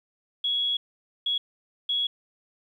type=tone bursts at uneven times; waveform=sine; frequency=3344 Hz; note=G#7; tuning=11 cents sharp; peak=-23 dBFS; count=3; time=0.44-0.77 / 1.26-1.38 / 1.89-2.07 s; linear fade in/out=5 ms; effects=10-bit